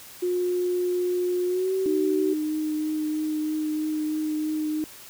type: tone with pitch glide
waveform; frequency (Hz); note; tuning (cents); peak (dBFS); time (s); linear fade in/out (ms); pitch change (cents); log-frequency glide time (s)
sine; 358.5 to 379.8; F4 to F#4; +45 to +45; -22; 0.22-2.34; 10; +100; 1.47-1.73
type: tone with vibrato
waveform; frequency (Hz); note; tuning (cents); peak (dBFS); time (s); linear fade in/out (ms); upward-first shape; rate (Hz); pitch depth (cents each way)
sine; 308; D#4; -17; -24; 1.86-4.84; 0; triangle; 3.1; 13
effects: white hiss -45 dBFS RMS until 5.09 s